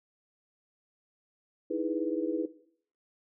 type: chord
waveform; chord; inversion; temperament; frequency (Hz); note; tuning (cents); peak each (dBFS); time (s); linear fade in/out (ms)
sine; E major seventh; third; equal; 311.1 / 329.6 / 415.3 / 493.9; D#4 / E4 / G#4 / B4; 0 / 0 / 0 / 0; -34 / -33 / -36 / -34; 1.7-2.46; 10
effects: noise-tail reverb RT60 0.6 s tail -17 dB re dry